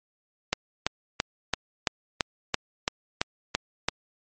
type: click train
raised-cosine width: 0.2 ms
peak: -5 dBFS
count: 11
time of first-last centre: 0.53-3.886 s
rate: 2.98 Hz
effects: MP3 32 kbps